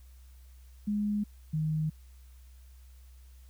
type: tone pair in turn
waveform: sine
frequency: 207.7 / 155.6 Hz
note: G#3 / D#3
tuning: 0 / 0 cents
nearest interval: perfect fourth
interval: 500 cents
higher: first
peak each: -27 dBFS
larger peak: neither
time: 0.87-1.24 / 1.53-1.9 s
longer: neither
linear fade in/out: 10 ms
effects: added 63 Hz sine -50 dBFS peak until 3.49 s + white hiss -66 dBFS RMS until 3.49 s